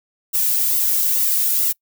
violet noise with flanger, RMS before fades -18 dBFS, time 0.33-1.73 s, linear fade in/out 20 ms, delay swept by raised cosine 1.2 to 2.09 ms, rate 2.3 Hz, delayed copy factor -0.75, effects noise-tail reverb RT60 0.1 s tail -25 dB re dry

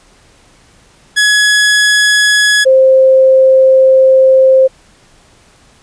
sawtooth / sine tone pair in turn, 1685 / 526.2 Hz, G#6 / C5, +25 / +10 cents, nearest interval octave + minor sixth, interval 2015 cents, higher first, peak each -3 dBFS, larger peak neither, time 1.16-2.65 / 2.65-4.68 s, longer second, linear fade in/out 20 ms, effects pink hiss -46 dBFS RMS until 5.82 s + resampled to 22050 Hz

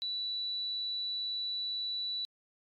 sine tone, 3951 Hz, B7, in tune, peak -33 dBFS, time 0.02-2.25 s, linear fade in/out 0 ms, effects AAC 48 kbps

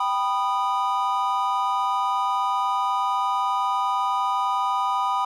triangle chord, G augmented, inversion none, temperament equal with one note detuned, 784 / 987.8 / 1233.1 Hz, G5 / B5 / D#6, 0 / 0 / -16 cents, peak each -25 / -22 / -24 dBFS, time 0-5.25 s, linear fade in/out 5 ms, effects none

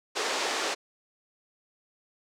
pink band-pass noise, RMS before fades -30 dBFS, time 0.15-0.75 s, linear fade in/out 20 ms, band 370 to 7300 Hz, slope 24 dB/octave, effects none

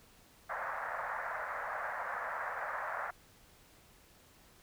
white band-pass noise, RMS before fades -39 dBFS, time 0.49-3.11 s, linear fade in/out 10 ms, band 550 to 1800 Hz, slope 48 dB/octave, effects pink hiss -62 dBFS RMS until 4.62 s

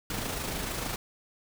pink noise with amplitude modulation, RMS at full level -32 dBFS, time 0.1-0.96 s, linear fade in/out 2 ms, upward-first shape sine, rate 26.5 Hz, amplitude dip 40%, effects none

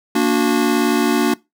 square chord, Bb augmented, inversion none, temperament just, 233.1 / 291.4 / 364.2 Hz, Bb3 / D4 / F#4, 0 / -13 / -27 cents, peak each -19 / -18 / -20 dBFS, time 0.15-1.34 s, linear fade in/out 5 ms, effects noise-tail reverb RT60 0.2 s tail -21 dB re dry

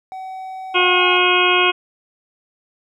triangle tone with pitch glide, 756 to 801 Hz, F#5 to G5, +37 to +37 cents, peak -26 dBFS, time 0.12-1.17 s, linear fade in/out 0 ms, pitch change +100 cents, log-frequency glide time 0.97-1.04 s
harmonic tone, 360.5 Hz, F#4, 45 cents flat, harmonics 1 / 2 / 3 / 4 / 6 / 7 / 8 / 9, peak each -19 / -23 / -19 / -22 / -23 / -18 / -22 / -22 dBFS, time 0.74-1.72 s, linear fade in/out 20 ms
effects none

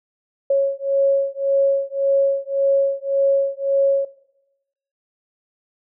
sine beating tone pair, 550 / 551.8 Hz, C#5 / C#5, -14 / -8 cents, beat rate 1.8 Hz, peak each -19 dBFS, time 0.5-4.05 s, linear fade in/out 5 ms, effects noise-tail reverb RT60 0.9 s tail -17 dB re dry

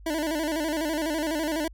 25% pulse tone with vibrato, 311.1 Hz, D#4, in tune, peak -22 dBFS, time 0.06-1.68 s, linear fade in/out 5 ms, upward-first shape square, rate 12 Hz, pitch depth 82 cents each way, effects added 50 Hz sine -44 dBFS peak until 1.73 s

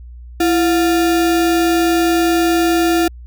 sine tone with sample-and-hold, 334.7 Hz, E4, 26 cents sharp, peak -11 dBFS, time 0.4-3.08 s, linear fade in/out 5 ms, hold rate 1050 Hz, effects added 60 Hz sine -32 dBFS peak until 3.26 s

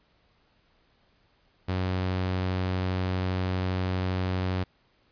sawtooth tone, 92.5 Hz, F#2, in tune, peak -22 dBFS, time 1.68-4.64 s, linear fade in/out 10 ms, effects pink hiss -66 dBFS RMS until 5.11 s + resampled to 11025 Hz

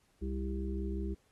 harmonic tone, 65.8 Hz, C2, 10 cents sharp, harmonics 1 / 3 / 5 / 6, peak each -35 / -40 / -42 / -43 dBFS, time 0.21-1.15 s, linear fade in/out 20 ms, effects pink hiss -72 dBFS RMS until 1.31 s + AAC 32 kbps

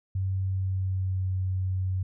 sine tone with pitch glide, 95.2 to 93.51 Hz, F#2 to F#2, +50 to +19 cents, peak -25 dBFS, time 0.15-2.03 s, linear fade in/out 5 ms, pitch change -31 cents, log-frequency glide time 0.41-1.34 s, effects none

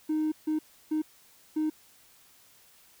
triangle tone bursts at uneven times, 309.8 Hz, D#4, 7 cents flat, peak -22 dBFS, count 4, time 0.09-0.32 / 0.47-0.59 / 0.91-1.02 / 1.56-1.7 s, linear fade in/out 10 ms, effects tanh soft clip ceiling -21 dBFS + white hiss -59 dBFS RMS until 3 s

